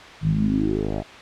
10% pulse tone with low-pass filter sweep, 51.91 Hz, G#1, in tune, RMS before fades -22 dBFS, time 0.21-1.04 s, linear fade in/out 50 ms, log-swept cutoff 140 to 660 Hz, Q 6.3, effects white hiss -40 dBFS RMS until 1.21 s + low-pass 3000 Hz 12 dB/octave

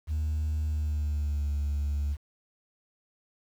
sine tone with pitch glide, 77 to 72.26 Hz, D#2 to D2, -17 to -27 cents, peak -24 dBFS, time 0.07-2.17 s, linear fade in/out 50 ms, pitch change -110 cents, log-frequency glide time 0.65-1.49 s, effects tanh soft clip ceiling -25 dBFS + 9-bit

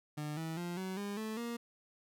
30% pulse tone with pitch steps, 150 / 161.7 / 174.31 / 187.9 / 202.6 / 218.3 / 235.4 Hz, D3 / E3 / F3 / F#3 / G#3 / A3 / A#3, +37 / -33 / -3 / +27 / -43 / -13 / +17 cents, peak -35 dBFS, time 0.17-1.57 s, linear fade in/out 10 ms, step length 200 ms, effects none

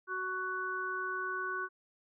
harmonic tone, 372.1 Hz, F#4, 10 cents sharp, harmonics 1 / 3 / 4, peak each -42 / -38 / -36 dBFS, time 0.07-1.69 s, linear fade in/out 50 ms, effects none

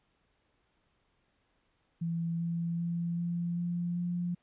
sine tone with pitch steps, 167.4 / 168.95 / 170.52 / 172.11 / 173.7 / 175.32 Hz, E3 / E3 / F3 / F3 / F3 / F3, +27 / +43 / -41 / -25 / -9 / +7 cents, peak -30 dBFS, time 2.01-4.35 s, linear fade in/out 10 ms, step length 390 ms, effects pink hiss -74 dBFS RMS until 4.42 s + resampled to 8000 Hz

